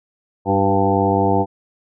harmonic tone with a mistuned harmonic, 98.4 Hz, G2, 7 cents sharp, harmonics 1 / 2 / 3 / 4 / 5 / 7 / 8 / 9, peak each -22 / -22 / -22 / -22 / -22 / -22 / -22 / -22 dBFS, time 0.45-1.46 s, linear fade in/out 50 ms, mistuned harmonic 4, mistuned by -25 cents, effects none

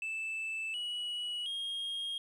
sine tone with pitch steps, 2637 / 2926 / 3247 Hz, E7 / F#7 / G#7, 0 / -20 / -40 cents, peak -32 dBFS, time 0.02-2.18 s, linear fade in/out 2 ms, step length 720 ms, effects tanh soft clip ceiling -34 dBFS + 11-bit

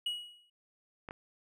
triangle tone with exponential decay, 2909 Hz, F#7, 30 cents flat, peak -28 dBFS, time 0.06-0.5 s, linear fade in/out 5 ms, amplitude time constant 95 ms
clicks, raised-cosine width 0.5 ms, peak -27 dBFS, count 2, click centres 1.088 / 1.109 s
effects none

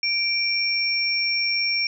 sine tone pair together, 2347 / 5499 Hz, D7 / F8, -2 / -28 cents, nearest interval octave + minor third, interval 1474 cents, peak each -23 dBFS, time 0.03-1.87 s, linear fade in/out 2 ms, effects none

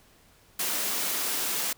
white high-pass noise, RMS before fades -29 dBFS, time 0.59-1.73 s, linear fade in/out 5 ms, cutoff 170 Hz, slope 48 dB/octave, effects pink hiss -59 dBFS RMS until 1.77 s

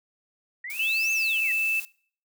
sine exponential two-way sweep, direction up then down, 1864.7 to 6630 to 1864.7 Hz, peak -33 dBFS, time 0.64-1.52 s, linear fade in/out 5 ms, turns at 1.12 s
blue noise, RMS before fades -39 dBFS, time 0.7-1.85 s, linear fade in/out 0 ms
sine tone, 2637 Hz, E7, in tune, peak -23 dBFS, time 0.79-1.8 s, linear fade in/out 5 ms
effects noise-tail reverb RT60 0.5 s tail -22 dB re dry

